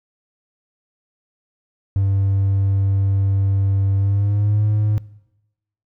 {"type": "tone with pitch glide", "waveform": "triangle", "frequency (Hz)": [98, 105.64], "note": ["G2", "G#2"], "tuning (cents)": [0, 30], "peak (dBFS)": -12, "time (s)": [1.96, 4.98], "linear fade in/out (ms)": 0, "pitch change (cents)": 130, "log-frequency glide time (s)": [3.97, 4.64], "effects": ["noise-tail reverb RT60 0.9 s tail -21 dB re dry", "tanh soft clip ceiling -8 dBFS"]}